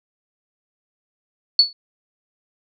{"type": "tone with exponential decay", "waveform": "sine", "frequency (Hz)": 4435, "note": "C#8", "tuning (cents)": 0, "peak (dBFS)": -5, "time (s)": [1.59, 1.73], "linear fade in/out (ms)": 2, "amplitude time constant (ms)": 30, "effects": []}